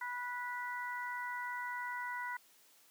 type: harmonic tone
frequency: 490.7 Hz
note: B4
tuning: 11 cents flat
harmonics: 2 / 3 / 4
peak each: -41 / -43 / -43 dBFS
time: 0.01-2.37 s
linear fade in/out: 5 ms
effects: white hiss -65 dBFS RMS until 2.9 s + high-pass 200 Hz 12 dB/octave